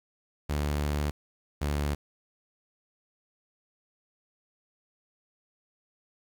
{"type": "tone pair in turn", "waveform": "sawtooth", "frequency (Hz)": [73.5, 72.82], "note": ["D2", "D2"], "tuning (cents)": [2, -14], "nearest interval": "unison", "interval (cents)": 16, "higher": "first", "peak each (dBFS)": -23, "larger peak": "neither", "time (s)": [[0.49, 1.11], [1.61, 1.95]], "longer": "first", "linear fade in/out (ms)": 10, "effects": ["9-bit"]}